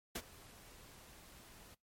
pink noise with ADSR envelope, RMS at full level -39 dBFS, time 0.15-1.75 s, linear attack 8 ms, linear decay 54 ms, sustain -19 dB, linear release 14 ms, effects noise-tail reverb RT60 0.2 s tail -24 dB re dry + MP3 64 kbps

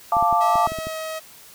sine chord, D minor, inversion first, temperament equal, 698.5 / 880 / 1174.7 Hz, F5 / A5 / D6, 0 / 0 / 0 cents, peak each -20 dBFS, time 0.12-0.67 s, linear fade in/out 2 ms
clicks, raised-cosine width 3 ms, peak -20 dBFS, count 8, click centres 0.168 / 0.226 / 0.327 / 0.556 / 0.674 / 0.72 / 0.787 / 0.87 s
sawtooth tone with pitch glide, 647 to 636.3 Hz, E5 to D#5, -32 to +39 cents, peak -24 dBFS, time 0.4-1.2 s, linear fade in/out 20 ms, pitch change -29 cents, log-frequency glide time 0.56-0.96 s
effects white hiss -46 dBFS RMS until 1.54 s

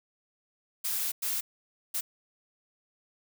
blue noise bursts at uneven times, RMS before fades -31 dBFS, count 3, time 0.84-1.12 / 1.22-1.41 / 1.94-2.01 s, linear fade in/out 10 ms, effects none

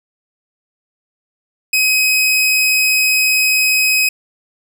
sawtooth tone, 2531 Hz, D#7, 29 cents sharp, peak -8 dBFS, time 1.73-4.09 s, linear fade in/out 5 ms, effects 8-bit

